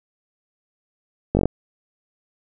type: slowing click train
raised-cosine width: 2 ms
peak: -4 dBFS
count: 6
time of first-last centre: 1.35-1.456 s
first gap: 20 ms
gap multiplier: 1.03
effects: none